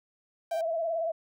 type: tone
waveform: sawtooth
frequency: 784 Hz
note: G5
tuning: in tune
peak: -37 dBFS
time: 0.51-0.61 s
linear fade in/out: 2 ms
type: tone with vibrato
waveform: sine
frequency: 659.3 Hz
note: E5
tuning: in tune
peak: -27 dBFS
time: 0.51-1.12 s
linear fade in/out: 10 ms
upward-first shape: sine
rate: 18 Hz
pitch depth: 58 cents each way
effects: none